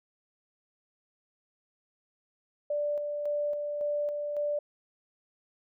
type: tone with tremolo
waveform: sine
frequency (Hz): 587.3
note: D5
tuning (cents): 0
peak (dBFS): -27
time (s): 2.7-4.59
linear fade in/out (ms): 5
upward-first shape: square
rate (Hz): 1.8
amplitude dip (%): 35
effects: none